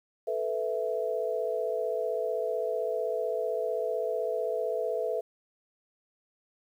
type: chord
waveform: sine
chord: A suspended second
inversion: none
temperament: equal with one note detuned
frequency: 438.2 / 493.9 / 659.3 Hz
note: A4 / B4 / E5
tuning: -7 / 0 / 0 cents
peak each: -32 dBFS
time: 0.27-5.21 s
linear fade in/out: 10 ms
effects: 10-bit